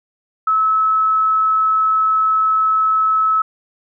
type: tone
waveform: sine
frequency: 1297 Hz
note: E6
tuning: 28 cents flat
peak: -12 dBFS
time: 0.47-3.42 s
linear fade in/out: 5 ms
effects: none